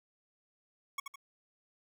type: tone with echo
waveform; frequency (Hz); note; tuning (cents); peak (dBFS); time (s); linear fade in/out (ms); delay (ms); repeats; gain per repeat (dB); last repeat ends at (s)
25% pulse; 1108.7; C#6; 0; -30; 0.98-1; 5; 79; 2; -6; 1.158
effects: none